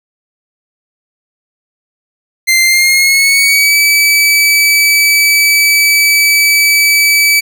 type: tone with pitch glide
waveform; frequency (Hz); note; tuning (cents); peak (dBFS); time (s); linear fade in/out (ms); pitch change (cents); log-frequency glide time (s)
sawtooth; 2085 to 2300; C7 to D7; -7 to -37; -3; 2.47-7.41; 20; +170; 2.62-3.76
effects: none